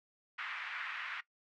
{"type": "band-pass noise", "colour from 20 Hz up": "white", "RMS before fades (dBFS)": -42, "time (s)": [0.38, 1.21], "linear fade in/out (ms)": 10, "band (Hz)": [1200, 2300], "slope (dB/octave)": 24, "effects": ["noise-tail reverb RT60 0.1 s tail -18 dB re dry"]}